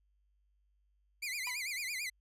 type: tone with vibrato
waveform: sawtooth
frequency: 2218 Hz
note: C#7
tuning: in tune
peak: -33 dBFS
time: 1.22-2.1 s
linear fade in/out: 10 ms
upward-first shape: sine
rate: 9 Hz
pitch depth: 180 cents each way
type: tone with exponential decay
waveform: sawtooth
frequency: 987.8 Hz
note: B5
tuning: in tune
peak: -34 dBFS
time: 1.47-1.64 s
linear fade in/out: 1 ms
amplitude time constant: 36 ms
effects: added 50 Hz sine -70 dBFS peak until 2.2 s + resampled to 32000 Hz